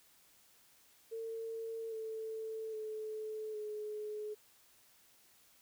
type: tone with pitch steps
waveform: sine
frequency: 451.9 / 442.3 / 433 / 423.8 Hz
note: A4 / A4 / A4 / G#4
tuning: +46 / +9 / -28 / +35 cents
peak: -39 dBFS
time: 1.11-4.35 s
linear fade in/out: 20 ms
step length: 810 ms
effects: white hiss -66 dBFS RMS until 5.61 s